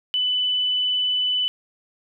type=tone; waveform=sine; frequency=2994 Hz; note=F#7; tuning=20 cents sharp; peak=-19 dBFS; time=0.14-1.48 s; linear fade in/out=0 ms; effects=none